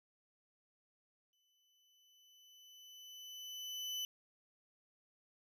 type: tone with exponential growth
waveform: 35% pulse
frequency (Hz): 3000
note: F#7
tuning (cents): +23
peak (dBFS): -36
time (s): 1.33-4.05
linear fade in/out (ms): 1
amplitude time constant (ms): 590
effects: none